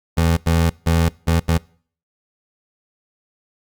25% pulse tone bursts at uneven times, 83 Hz, E2, 12 cents sharp, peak -10 dBFS, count 5, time 0.17-0.37 / 0.46-0.7 / 0.86-1.09 / 1.27-1.4 / 1.48-1.58 s, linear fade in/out 10 ms, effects noise-tail reverb RT60 0.5 s tail -24 dB re dry + Opus 48 kbps

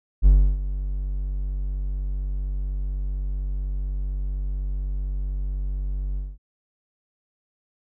triangle tone with ADSR envelope, 47.89 Hz, G1, 40 cents flat, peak -7 dBFS, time 0.22-6.38 s, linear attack 41 ms, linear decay 310 ms, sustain -15 dB, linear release 210 ms, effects none

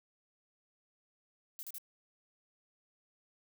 violet noise bursts, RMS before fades -44 dBFS, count 3, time 1.59-1.782 s, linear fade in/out 0 ms, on 40 ms, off 36 ms, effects none

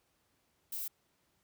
violet noise, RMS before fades -39 dBFS, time 0.72-0.88 s, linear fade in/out 5 ms, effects pink hiss -75 dBFS RMS until 1.43 s + high-pass 60 Hz 12 dB/octave

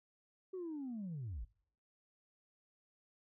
sine linear sweep, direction down, 383.1 to 42.65 Hz, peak -39 dBFS, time 0.53-1.45 s, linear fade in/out 10 ms, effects noise-tail reverb RT60 0.6 s tail -25 dB re dry + tanh soft clip ceiling -38 dBFS

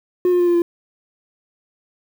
triangle tone with pitch steps, 359.7 / 355.6 / 351.5 / 347.4 / 343.5 Hz, F#4 / F4 / F4 / F4 / F4, -49 / +31 / +11 / -9 / -29 cents, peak -10 dBFS, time 0.25-0.62 s, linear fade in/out 2 ms, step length 74 ms, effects tanh soft clip ceiling -7 dBFS + 7-bit

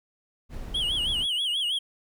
brown noise, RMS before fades -36 dBFS, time 0.49-1.27 s, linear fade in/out 50 ms
triangle tone with vibrato, 3100 Hz, G7, 20 cents flat, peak -23 dBFS, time 0.74-1.79 s, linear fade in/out 10 ms, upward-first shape sine, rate 6.2 Hz, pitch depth 150 cents each way
effects none

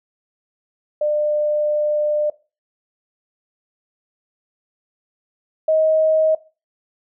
sine tone pair in turn, 599 / 630 Hz, D5 / D#5, +34 / +21 cents, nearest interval minor second, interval 87 cents, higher second, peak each -16 / -13 dBFS, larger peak second, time 1.01-2.3 / 5.68-6.35 s, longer first, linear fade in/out 5 ms, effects noise-tail reverb RT60 0.3 s tail -18 dB re dry

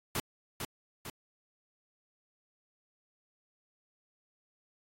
pink noise with echo, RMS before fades -33 dBFS, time 0.15-0.2 s, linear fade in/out 2 ms, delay 450 ms, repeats 2, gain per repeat -5 dB, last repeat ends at 1.1 s, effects AAC 48 kbps

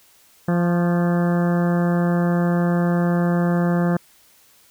harmonic tone with a mistuned harmonic, 173.6 Hz, F3, 10 cents flat, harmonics 1 / 2 / 3 / 4 / 5 / 6 / 7 / 8 / 9 / 10, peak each -17 / -26 / -27 / -30 / -36 / -37 / -35 / -39 / -36 / -38 dBFS, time 0.48-3.97 s, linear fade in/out 5 ms, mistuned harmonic 6, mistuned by +42 cents, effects white hiss -54 dBFS RMS until 4.7 s

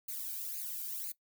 violet noise with flanger, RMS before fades -40 dBFS, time 0.08-1.12 s, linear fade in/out 5 ms, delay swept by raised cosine 0.44 to 1.32 ms, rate 2 Hz, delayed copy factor +1, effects noise-tail reverb RT60 0.1 s tail -18 dB re dry

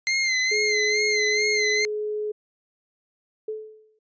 sawtooth tone with vibrato, 2082 Hz, C7, 9 cents flat, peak -17 dBFS, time 0.07-1.85 s, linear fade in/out 0 ms, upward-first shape sine, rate 2.3 Hz, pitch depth 54 cents each way
sine tone, 423.1 Hz, G#4, 32 cents sharp, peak -25 dBFS, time 0.51-2.32 s, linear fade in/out 10 ms
sine tone with exponential decay, 433.2 Hz, A4, 27 cents flat, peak -25 dBFS, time 3.48-3.99 s, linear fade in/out 5 ms, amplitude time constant 110 ms
effects resampled to 16000 Hz

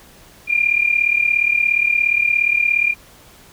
sine tone with amplitude modulation, 2400 Hz, D7, 37 cents sharp, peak -10 dBFS, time 0.47-2.95 s, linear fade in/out 50 ms, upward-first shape sine, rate 37.1 Hz, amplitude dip 80%, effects pink hiss -46 dBFS RMS until 3.52 s

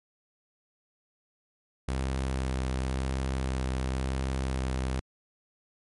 sawtooth tone with vibrato, 65.41 Hz, C2, in tune, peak -24 dBFS, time 1.88-5 s, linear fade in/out 5 ms, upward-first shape sine, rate 0.95 Hz, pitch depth 18 cents each way, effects MP3 48 kbps

